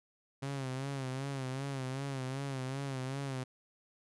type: tone with vibrato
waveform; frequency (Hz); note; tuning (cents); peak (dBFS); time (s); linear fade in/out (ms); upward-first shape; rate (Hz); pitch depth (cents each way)
sawtooth; 134.3; C3; +46; -32; 0.42-3.44; 10; sine; 2.6; 71
effects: resampled to 24000 Hz